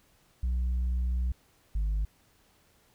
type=tone pair in turn; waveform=sine; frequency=61.74 / 51.45 Hz; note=B1 / G#1; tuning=0 / -16 cents; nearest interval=minor third; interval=316 cents; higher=first; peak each=-23 dBFS; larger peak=neither; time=0.43-1.32 / 1.75-2.05 s; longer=first; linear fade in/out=5 ms; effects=tanh soft clip ceiling -25 dBFS + pink hiss -65 dBFS RMS until 2.94 s